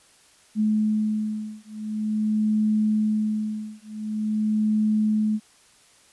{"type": "beating tone pair", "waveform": "sine", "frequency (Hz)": [214.2, 214.66], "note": ["A3", "A3"], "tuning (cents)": [-46, -43], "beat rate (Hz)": 0.46, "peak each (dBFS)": -24, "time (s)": [0.55, 5.4], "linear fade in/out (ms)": 50, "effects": ["white hiss -56 dBFS RMS until 6.12 s", "resampled to 24000 Hz"]}